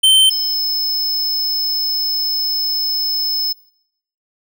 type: tone pair in turn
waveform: square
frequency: 3100 / 5214 Hz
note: G7 / E8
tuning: -20 / -20 cents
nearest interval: major sixth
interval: 900 cents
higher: second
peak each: -8 / -17 dBFS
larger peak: first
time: 0.03-0.3 / 0.3-3.53 s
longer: second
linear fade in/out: 10 ms
effects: noise-tail reverb RT60 0.7 s tail -20 dB re dry